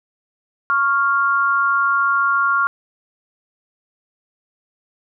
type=tone pair together; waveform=sine; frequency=1108.7 / 1396.9 Hz; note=C#6 / F6; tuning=0 / 0 cents; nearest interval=major third; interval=400 cents; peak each=-18 / -16 dBFS; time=0.7-2.67 s; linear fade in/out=0 ms; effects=none